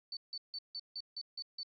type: tone bursts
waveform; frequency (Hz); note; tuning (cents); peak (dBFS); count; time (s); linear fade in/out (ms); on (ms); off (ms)
sine; 4506; C#8; +28; -39; 8; 0.12-1.632; 2; 49; 160
effects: none